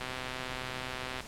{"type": "click train", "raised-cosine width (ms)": 0.3, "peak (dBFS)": -21, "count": 154, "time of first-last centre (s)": [0.01, 1.205], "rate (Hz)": 128, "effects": ["pink hiss -46 dBFS RMS until 1.27 s", "low-pass 10000 Hz 12 dB/octave"]}